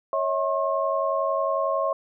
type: tone cluster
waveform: sine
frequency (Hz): 553 / 644 / 1076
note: C#5 / E5 / C6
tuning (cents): -4 / -41 / +48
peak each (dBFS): -26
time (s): 0.13-1.93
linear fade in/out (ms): 2
effects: none